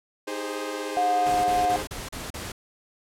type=chord; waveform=sawtooth; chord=Ab major seventh; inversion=second; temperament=equal with one note detuned; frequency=311.1 / 398.6 / 415.3 / 523.3 Hz; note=Eb4 / G4 / Ab4 / C5; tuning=0 / +29 / 0 / 0 cents; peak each=-31 / -33 / -32 / -30 dBFS; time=0.27-1.83 s; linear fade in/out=10 ms
type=tone; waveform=sine; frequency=720 Hz; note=F#5; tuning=47 cents flat; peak=-20 dBFS; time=0.97-1.76 s; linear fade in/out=0 ms
type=noise bursts; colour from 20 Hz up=pink; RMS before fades=-35 dBFS; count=6; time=1.26-2.52 s; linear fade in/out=5 ms; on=180 ms; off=36 ms
effects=low-pass 12000 Hz 12 dB/octave